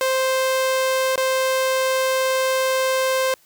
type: tone with dropouts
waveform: sawtooth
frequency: 523.3 Hz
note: C5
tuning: in tune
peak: -14 dBFS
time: 0.01-3.34 s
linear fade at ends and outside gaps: 1 ms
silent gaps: 1.158-1.177 s
effects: white hiss -56 dBFS RMS until 3.45 s